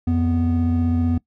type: tone pair together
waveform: triangle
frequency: 87.38 / 246.5 Hz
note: F2 / B3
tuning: +1 / -3 cents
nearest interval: octave + tritone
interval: 1796 cents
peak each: -17 dBFS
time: 0.07-1.18 s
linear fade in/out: 5 ms
effects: noise-tail reverb RT60 0.1 s tail -21 dB re dry + tanh soft clip ceiling -8 dBFS